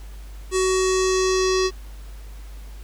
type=tone with low-pass filter sweep; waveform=square; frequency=374.7 Hz; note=F#4; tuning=22 cents sharp; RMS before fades=-20 dBFS; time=0.51-1.71 s; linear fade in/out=50 ms; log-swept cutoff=8000 to 5300 Hz; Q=3.5; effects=added 50 Hz sine -35 dBFS peak until 2.83 s + pink hiss -50 dBFS RMS until 2.83 s